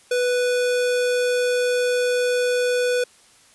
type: tone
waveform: square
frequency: 493.9 Hz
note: B4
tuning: in tune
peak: -19 dBFS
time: 0.11-3.04 s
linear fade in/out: 5 ms
effects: white hiss -53 dBFS RMS until 3.54 s + resampled to 24000 Hz